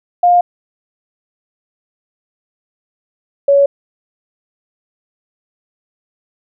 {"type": "tone pair in turn", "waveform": "sine", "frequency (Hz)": [707, 561.1], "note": ["F5", "C#5"], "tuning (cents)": [21, 21], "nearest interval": "major third", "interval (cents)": 400, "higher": "first", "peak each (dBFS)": -6, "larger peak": "neither", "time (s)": [[0.23, 0.41], [3.48, 3.66]], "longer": "neither", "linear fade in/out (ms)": 5, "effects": []}